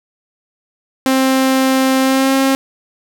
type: tone with pitch glide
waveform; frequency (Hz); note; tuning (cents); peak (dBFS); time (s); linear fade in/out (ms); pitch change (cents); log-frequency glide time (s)
sawtooth; 263.8 to 268.7; C4 to C4; +14 to +46; -7; 1.06-2.55; 0; +32; 2.01-2.33
effects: none